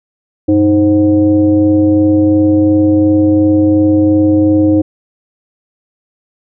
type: tone with frequency modulation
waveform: sine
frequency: 311.1 Hz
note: D#4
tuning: in tune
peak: -6 dBFS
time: 0.48-4.82 s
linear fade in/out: 10 ms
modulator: 215 Hz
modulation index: 0.67
effects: none